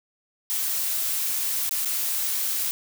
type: noise with dropouts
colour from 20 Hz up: blue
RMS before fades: -26 dBFS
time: 0.5-2.71 s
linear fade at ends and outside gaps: 0 ms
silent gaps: 1.693-1.71 / 1.849-1.857 s
effects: none